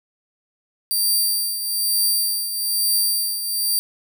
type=tone with tremolo; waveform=10% pulse; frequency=4699 Hz; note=D8; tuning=in tune; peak=-9 dBFS; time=0.91-3.79 s; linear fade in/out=0 ms; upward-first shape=triangle; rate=1.1 Hz; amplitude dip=65%; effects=none